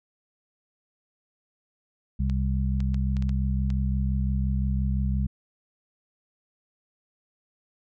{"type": "harmonic tone", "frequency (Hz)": 65.8, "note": "C2", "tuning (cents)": 10, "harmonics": [1, 2, 3], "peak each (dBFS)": [-24, -29, -30], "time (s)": [2.19, 5.27], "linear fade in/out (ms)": 10}
{"type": "clicks", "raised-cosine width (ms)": 0.2, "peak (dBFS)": -25, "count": 7, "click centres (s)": [2.298, 2.804, 2.944, 3.168, 3.224, 3.293, 3.703]}
{"effects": []}